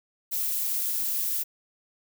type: noise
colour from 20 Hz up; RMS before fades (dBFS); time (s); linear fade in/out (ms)
violet; -28; 0.31-1.44; 20
effects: none